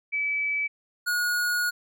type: tone pair in turn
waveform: sine / square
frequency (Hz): 2298 / 1447.6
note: D7 / F#6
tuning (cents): -38 / -38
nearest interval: minor sixth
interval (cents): 800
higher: first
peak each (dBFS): -24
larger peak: neither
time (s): 0.12-0.68 / 1.06-1.71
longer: second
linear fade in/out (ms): 20
effects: none